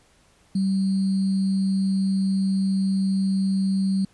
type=tone with sample-and-hold; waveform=sine; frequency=192.6 Hz; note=G3; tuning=30 cents flat; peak=-19 dBFS; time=0.55-4.05 s; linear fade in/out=5 ms; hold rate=4410 Hz; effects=pink hiss -59 dBFS RMS until 4.13 s + resampled to 24000 Hz